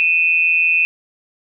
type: tone pair together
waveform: sine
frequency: 2489 / 2655 Hz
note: D#7 / E7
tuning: 0 / +12 cents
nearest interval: minor second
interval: 112 cents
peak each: -14 / -16 dBFS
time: 0-0.85 s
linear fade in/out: 0 ms
effects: none